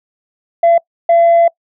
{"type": "tone bursts at uneven times", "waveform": "sine", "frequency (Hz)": 678, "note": "E5", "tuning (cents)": 49, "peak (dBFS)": -4, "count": 2, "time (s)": [[0.63, 0.78], [1.09, 1.48]], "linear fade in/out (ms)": 5, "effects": ["noise-tail reverb RT60 0.1 s tail -24 dB re dry", "tanh soft clip ceiling -4 dBFS"]}